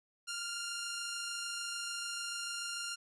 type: tone pair together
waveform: 10% pulse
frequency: 1395.2 / 1422 Hz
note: F6 / F6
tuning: -2 / +31 cents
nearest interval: unison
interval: 33 cents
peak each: -30 / -40 dBFS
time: 0.27-2.96 s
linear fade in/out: 20 ms
effects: resampled to 24000 Hz